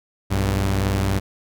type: tone pair together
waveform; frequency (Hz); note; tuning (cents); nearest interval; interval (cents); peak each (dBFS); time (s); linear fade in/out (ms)
sawtooth; 60.7 / 97.64; B1 / G2; -29 / -6; minor sixth; 823; -20 / -16; 0.3-1.2; 20
effects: none